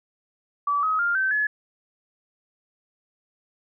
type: tone with pitch steps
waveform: sine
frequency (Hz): 1151 / 1269.8 / 1400.8 / 1545.3 / 1704.7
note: D6 / D#6 / F6 / G6 / G#6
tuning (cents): -35 / +35 / +5 / -25 / +45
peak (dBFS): -20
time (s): 0.67-1.47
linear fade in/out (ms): 5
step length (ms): 160
effects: none